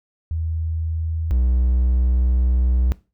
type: tone pair in turn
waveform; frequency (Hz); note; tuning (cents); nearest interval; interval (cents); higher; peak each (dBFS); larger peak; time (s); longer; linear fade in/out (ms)
sine / triangle; 80.8 / 62.3; E2 / B1; -34 / +16; perfect fourth; 450; first; -21 / -13; second; 0.31-1.31 / 1.31-2.92; second; 0
effects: noise-tail reverb RT60 0.3 s tail -19 dB re dry